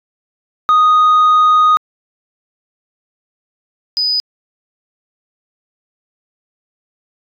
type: tone pair in turn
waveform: sine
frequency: 1243 / 4981 Hz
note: D#6 / D#8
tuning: -2 / +1 cents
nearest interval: 2 octaves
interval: 2403 cents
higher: second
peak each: -4 / -12 dBFS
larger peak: first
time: 0.69-1.77 / 3.97-4.2 s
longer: first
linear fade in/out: 0 ms
effects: tanh soft clip ceiling -6 dBFS